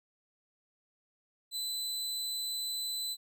sawtooth tone, 4013 Hz, B7, 27 cents sharp, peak -31 dBFS, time 1.51-3.17 s, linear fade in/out 50 ms, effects none

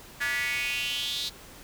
square tone with high-pass filter sweep, 130.7 Hz, C3, 1 cent flat, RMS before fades -30 dBFS, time 0.2-1.3 s, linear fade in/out 20 ms, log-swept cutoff 1700 to 4000 Hz, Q 5.9, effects pink hiss -48 dBFS RMS until 1.63 s

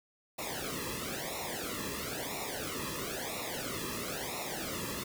pink noise with flanger, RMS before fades -38 dBFS, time 0.38-5.04 s, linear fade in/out 10 ms, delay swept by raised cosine 0.63 to 1.37 ms, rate 1 Hz, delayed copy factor -0.95, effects none

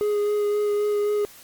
triangle tone with vibrato, 415.3 Hz, G#4, in tune, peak -18 dBFS, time 0.01-1.25 s, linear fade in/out 0 ms, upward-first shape sine, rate 3.8 Hz, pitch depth 13 cents each way, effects white hiss -47 dBFS RMS until 1.43 s + Opus 48 kbps

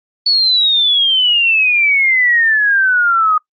sine exponential sweep, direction down, 4468 to 1238 Hz, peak -9 dBFS, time 0.26-3.38 s, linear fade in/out 5 ms, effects noise-tail reverb RT60 0.1 s tail -24 dB re dry + Opus 24 kbps

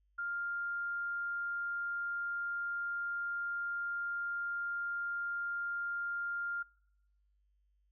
sine tone, 1400 Hz, F6, 4 cents sharp, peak -35 dBFS, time 0.18-6.63 s, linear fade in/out 10 ms, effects noise-tail reverb RT60 0.9 s tail -26 dB re dry + added 50 Hz sine -70 dBFS peak until 7.91 s

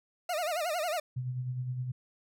40% pulse tone with vibrato, 659.3 Hz, E5, in tune, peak -29 dBFS, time 0.29-1 s, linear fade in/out 5 ms, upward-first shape sine, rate 11 Hz, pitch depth 170 cents each way
sine tone with tremolo, 126.3 Hz, B2, 39 cents sharp, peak -30 dBFS, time 1.16-1.92 s, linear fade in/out 10 ms, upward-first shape sine, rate 9.7 Hz, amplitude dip 45%
effects none

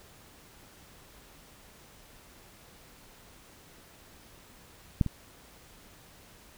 clicks, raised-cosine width 5 ms, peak -10 / -20 dBFS, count 2, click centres 5.012 / 5.063 s, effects pink hiss -55 dBFS RMS until 6.57 s

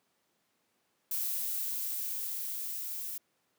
violet noise with level ramp, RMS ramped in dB -33 to -39 dBFS, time 1.11-3.18 s, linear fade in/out 5 ms, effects pink hiss -75 dBFS RMS until 3.58 s + high-pass 200 Hz 12 dB/octave

